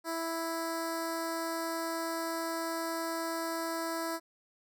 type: tone with notch filter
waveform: 10% pulse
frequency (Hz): 329.6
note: E4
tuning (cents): 0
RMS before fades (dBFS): -35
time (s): 0.04-4.2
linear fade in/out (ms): 50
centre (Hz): 2600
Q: 1
effects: none